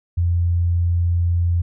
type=tone; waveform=sine; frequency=86.4 Hz; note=F2; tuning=18 cents flat; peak=-15 dBFS; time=0.17-1.62 s; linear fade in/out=10 ms; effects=none